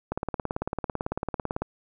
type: click train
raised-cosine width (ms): 1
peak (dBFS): -14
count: 28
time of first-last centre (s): 0.12-1.62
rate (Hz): 18
effects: none

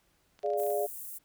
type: clicks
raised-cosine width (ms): 0.2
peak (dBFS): -37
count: 9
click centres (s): 0.391 / 0.431 / 0.462 / 0.503 / 0.535 / 0.599 / 0.635 / 0.666 / 0.704
type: chord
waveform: sine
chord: D diminished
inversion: second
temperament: equal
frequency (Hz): 415.3 / 587.3 / 698.5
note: Ab4 / D5 / F5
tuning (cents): 0 / 0 / 0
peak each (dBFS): -31 / -31 / -33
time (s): 0.43-0.87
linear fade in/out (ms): 20
type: high-pass noise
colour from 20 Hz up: white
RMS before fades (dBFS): -42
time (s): 0.57-1.19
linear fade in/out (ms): 20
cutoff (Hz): 9000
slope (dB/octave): 24
effects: pink hiss -70 dBFS RMS until 1.24 s

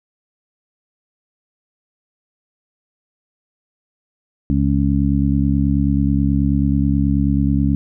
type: harmonic tone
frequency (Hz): 69.3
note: C#2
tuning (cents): 0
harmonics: 1 / 2 / 3 / 4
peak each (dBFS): -19 / -19 / -19 / -19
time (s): 4.5-7.75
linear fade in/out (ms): 0
effects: none

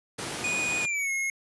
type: noise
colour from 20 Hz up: pink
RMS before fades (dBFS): -33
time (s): 0.18-0.86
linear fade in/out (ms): 10
type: tone with pitch glide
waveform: square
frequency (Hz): 2471 to 2164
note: D#7 to C#7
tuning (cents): -13 to -42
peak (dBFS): -27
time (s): 0.44-1.3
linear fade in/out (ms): 2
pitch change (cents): -229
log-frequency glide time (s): 0.8-1.11
effects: high-pass 150 Hz 12 dB/octave + resampled to 24000 Hz

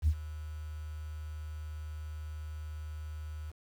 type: tone with ADSR envelope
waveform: sine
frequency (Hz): 77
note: D#2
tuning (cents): -17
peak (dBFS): -20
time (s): 0.02-3.52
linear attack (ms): 56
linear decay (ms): 62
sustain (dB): -18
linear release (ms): 23
effects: tanh soft clip ceiling -19 dBFS + 9-bit

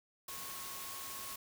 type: tone in noise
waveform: sine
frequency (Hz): 1093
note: C#6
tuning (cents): -25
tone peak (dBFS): -51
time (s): 0.28-1.36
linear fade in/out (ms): 5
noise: white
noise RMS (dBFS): -45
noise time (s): 0.28-1.36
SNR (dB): -9
effects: none

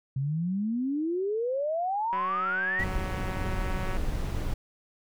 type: exponential sweep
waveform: sine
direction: up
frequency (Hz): 130 to 1975.5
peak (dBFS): -26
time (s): 0.16-2.84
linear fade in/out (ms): 5
type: click train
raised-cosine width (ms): 0.5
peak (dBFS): -23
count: 345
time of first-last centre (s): 2.13-3.97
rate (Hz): 187
type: noise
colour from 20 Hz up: brown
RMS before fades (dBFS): -30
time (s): 2.79-4.54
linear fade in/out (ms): 5
effects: none

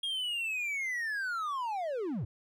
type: linear sweep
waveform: triangle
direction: down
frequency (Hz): 3277 to 87.31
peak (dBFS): -30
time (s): 0.03-2.25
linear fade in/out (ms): 5
effects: none

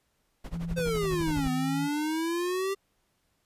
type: noise with tremolo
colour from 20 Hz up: brown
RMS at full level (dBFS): -34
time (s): 0.44-1.48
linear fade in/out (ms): 5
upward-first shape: sine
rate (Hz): 12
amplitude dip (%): 90
type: tone with pitch glide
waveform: sine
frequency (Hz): 168.5 to 159.04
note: E3 to D#3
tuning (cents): +38 to +38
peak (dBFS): -31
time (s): 0.51-1.89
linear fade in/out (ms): 50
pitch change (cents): -100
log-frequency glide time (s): 0.91-1.1
type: exponential two-way sweep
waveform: square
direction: down then up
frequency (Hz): 523.3 to 252 to 396.2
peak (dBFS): -28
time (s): 0.76-2.75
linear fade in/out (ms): 20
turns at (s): 1.51
effects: pink hiss -73 dBFS RMS until 3.45 s + resampled to 32000 Hz

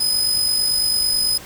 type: tone with amplitude modulation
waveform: sawtooth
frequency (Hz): 5030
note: D#8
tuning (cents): +18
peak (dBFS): -12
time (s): 0-1.38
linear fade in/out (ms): 10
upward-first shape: sine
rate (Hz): 49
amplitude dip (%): 45
effects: pink hiss -38 dBFS RMS until 1.45 s

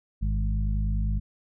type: harmonic tone with a mistuned harmonic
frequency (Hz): 51.91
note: G#1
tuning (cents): 0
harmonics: 1 / 2 / 3 / 4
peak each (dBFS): -24 / -31 / -35 / -36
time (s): 0.21-1.2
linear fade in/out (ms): 20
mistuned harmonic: 2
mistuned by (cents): -33
effects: none

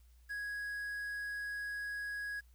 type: tone with quantisation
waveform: triangle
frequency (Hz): 1661.2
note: G#6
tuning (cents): 0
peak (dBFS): -36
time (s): 0.29-2.41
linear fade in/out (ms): 20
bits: 10
effects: added 60 Hz sine -59 dBFS peak until 2.54 s + white hiss -74 dBFS RMS until 2.54 s

